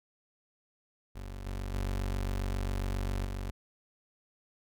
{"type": "tone with level steps", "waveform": "30% pulse", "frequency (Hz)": 47.4, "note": "F#1", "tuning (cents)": 43, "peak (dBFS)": [-37, -32, -28, -32], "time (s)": [1.15, 3.51], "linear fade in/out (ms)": 10, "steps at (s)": [1.46, 1.74, 3.25], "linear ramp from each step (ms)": 5, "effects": []}